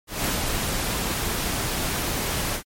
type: noise with ADSR envelope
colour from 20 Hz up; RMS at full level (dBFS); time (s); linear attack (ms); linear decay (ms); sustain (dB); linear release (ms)
pink; -24; 0.07-2.63; 170; 180; -2; 86
effects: MP3 64 kbps